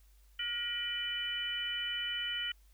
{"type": "harmonic tone with a mistuned harmonic", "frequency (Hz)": 476.1, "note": "A#4", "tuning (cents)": 37, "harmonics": [3, 4, 5, 6], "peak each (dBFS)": [-43, -41, -44, -35], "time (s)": [0.39, 2.52], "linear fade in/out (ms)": 5, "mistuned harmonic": 6, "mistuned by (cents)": 82, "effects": ["added 50 Hz sine -59 dBFS peak until 2.73 s", "white hiss -71 dBFS RMS until 2.73 s"]}